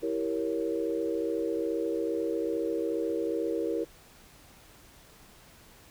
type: chord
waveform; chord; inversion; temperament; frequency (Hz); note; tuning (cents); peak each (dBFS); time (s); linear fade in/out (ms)
sine; E diminished seventh; none; equal; 329.6 / 392 / 466.2 / 554.4; E4 / G4 / Bb4 / Db5; 0 / 0 / 0 / 0; -32 / -35 / -31 / -37; 0.02-3.85; 20
effects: pink hiss -55 dBFS RMS until 5.9 s